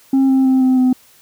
sine tone with pitch steps, 268.3 / 264.9 / 261.6 / 258.3 / 255 Hz, C4 / C4 / C4 / C4 / C4, +44 / +22 / 0 / -22 / -44 cents, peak -7 dBFS, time 0.13-0.93 s, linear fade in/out 5 ms, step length 160 ms, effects tanh soft clip ceiling -9 dBFS + white hiss -49 dBFS RMS until 1.21 s

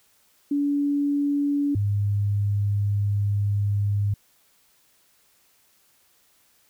sine tone pair in turn, 286.2 / 101.83 Hz, D4 / G#2, -45 / -34 cents, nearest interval octave + tritone, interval 1789 cents, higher first, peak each -20 dBFS, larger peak neither, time 0.51-1.75 / 1.75-4.14 s, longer second, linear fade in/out 5 ms, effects white hiss -62 dBFS RMS until 6.69 s

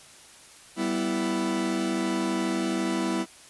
40% pulse chord, E minor, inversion first, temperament equal with one note detuned, 194.87 / 246.9 / 329.6 Hz, G3 / B3 / E4, -10 / 0 / 0 cents, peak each -30 / -30 / -27 dBFS, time 0.76-3.26 s, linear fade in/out 50 ms, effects white hiss -50 dBFS RMS until 3.49 s + resampled to 24000 Hz

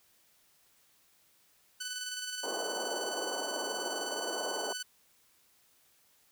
10% pulse tone with tremolo, 1500 Hz, F#6, 23 cents sharp, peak -27 dBFS, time 1.8-4.83 s, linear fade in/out 10 ms, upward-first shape square, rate 19 Hz, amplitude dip 35%
pink band-pass noise, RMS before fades -38 dBFS, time 2.43-4.73 s, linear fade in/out 5 ms, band 380 to 940 Hz, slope 24 dB/octave
effects white hiss -67 dBFS RMS until 6.31 s

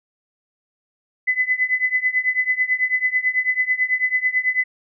sine tone with tremolo, 2013 Hz, B6, 33 cents sharp, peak -13 dBFS, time 1.27-4.64 s, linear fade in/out 10 ms, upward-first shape triangle, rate 9.1 Hz, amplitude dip 95%, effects none

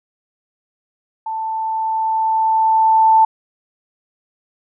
sine tone with level ramp, 885 Hz, A5, 10 cents sharp, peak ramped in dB -21 to -7 dBFS, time 1.26-3.25 s, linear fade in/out 5 ms, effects none

